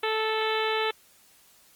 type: harmonic tone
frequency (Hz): 438.5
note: A4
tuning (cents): -6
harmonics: 1 / 2 / 3 / 4 / 5 / 6 / 7 / 8 / 9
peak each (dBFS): -28 / -31 / -33 / -34 / -35 / -36 / -36 / -37 / -38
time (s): 0.03-0.91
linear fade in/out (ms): 5
effects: white hiss -58 dBFS RMS until 1.75 s + Opus 32 kbps